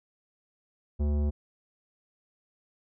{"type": "tone with tanh clipping", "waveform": "sine", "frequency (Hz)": 73.42, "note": "D2", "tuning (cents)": 0, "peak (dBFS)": -26, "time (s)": [0.99, 1.31], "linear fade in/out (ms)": 20, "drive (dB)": 15, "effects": []}